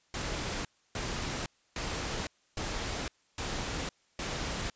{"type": "noise bursts", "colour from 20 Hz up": "pink", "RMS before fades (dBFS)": -35, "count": 6, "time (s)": [0.14, 4.7], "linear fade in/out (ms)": 2, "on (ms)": 510, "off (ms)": 300, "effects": ["white hiss -69 dBFS RMS until 4.75 s", "resampled to 16000 Hz"]}